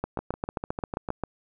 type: two click trains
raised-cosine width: 1 ms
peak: -14 / -17 dBFS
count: 10 / 7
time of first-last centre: 0.04-1.237 / 0.19-1.088 s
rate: 7.52 / 6.68 Hz
effects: none